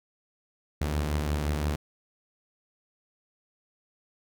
sawtooth beating tone pair, 73.9 / 79.7 Hz, D2 / D#2, +11 / +42 cents, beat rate 5.8 Hz, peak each -23 / -31 dBFS, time 0.81-1.76 s, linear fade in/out 5 ms, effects none

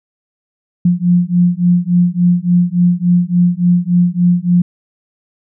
sine beating tone pair, 174.61 / 178.11 Hz, F3 / F3, 0 / +34 cents, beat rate 3.5 Hz, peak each -12 dBFS, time 0.85-4.62 s, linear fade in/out 5 ms, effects none

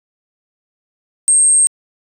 sine tone, 8450 Hz, C9, 16 cents sharp, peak -5 dBFS, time 1.28-1.67 s, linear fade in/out 0 ms, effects tanh soft clip ceiling -7 dBFS

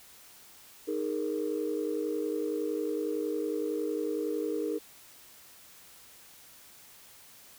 sine chord, D# suspended fourth, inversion none, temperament equal, 311.1 / 415.3 / 466.2 Hz, D#4 / G#4 / A#4, 0 / 0 / 0 cents, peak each -33 dBFS, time 0.87-4.79 s, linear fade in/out 20 ms, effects tanh soft clip ceiling -21 dBFS + white hiss -54 dBFS RMS until 7.58 s

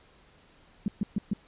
sine tone bursts, 202.7 Hz, G#3, 42 cents flat, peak -23 dBFS, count 4, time 0.86-1.334 s, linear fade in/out 2 ms, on 21 ms, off 130 ms, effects pink hiss -59 dBFS RMS until 1.47 s + resampled to 8000 Hz

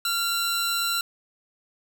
sawtooth tone pair together, 1384 / 3978 Hz, F6 / B7, -16 / +12 cents, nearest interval octave + tritone, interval 1828 cents, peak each -23 dBFS, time 0.05-1.01 s, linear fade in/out 2 ms, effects none

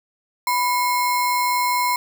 sine tone with sample-and-hold, 987.8 Hz, B5, in tune, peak -17 dBFS, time 0.47-1.96 s, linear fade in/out 2 ms, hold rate 3150 Hz, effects none

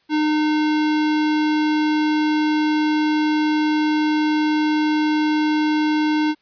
square tone, 305.1 Hz, D#4, 34 cents flat, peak -17 dBFS, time 0.09-6.35 s, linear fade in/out 50 ms, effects white hiss -62 dBFS RMS until 6.41 s + resampled to 11025 Hz

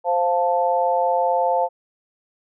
sine chord, F major, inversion second, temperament equal, 523.3 / 698.5 / 880 Hz, C5 / F5 / A5, 0 / 0 / 0 cents, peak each -21 dBFS, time 0.04-1.69 s, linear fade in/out 50 ms, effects none

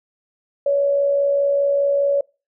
sine tone with amplitude modulation, 564 Hz, C#5, 30 cents sharp, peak -13 dBFS, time 0.66-2.21 s, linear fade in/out 5 ms, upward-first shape sine, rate 64.9 Hz, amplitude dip 35%, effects noise-tail reverb RT60 0.3 s tail -25 dB re dry

